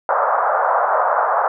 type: band-pass noise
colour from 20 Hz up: pink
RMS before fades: -17 dBFS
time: 0.09-1.48 s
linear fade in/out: 2 ms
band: 560 to 1400 Hz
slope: 48 dB/octave
effects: none